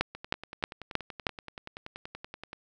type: two click trains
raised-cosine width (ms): 0.3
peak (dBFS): -24 / -9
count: 26 / 5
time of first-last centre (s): 0.15-2.531 / 0.01-1.268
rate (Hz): 10.5 / 3.18
effects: none